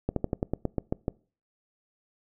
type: slowing click train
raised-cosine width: 2 ms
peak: -13 dBFS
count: 10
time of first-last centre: 0.09-1.081 s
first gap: 73 ms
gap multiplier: 1.1
effects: noise-tail reverb RT60 0.4 s tail -24 dB re dry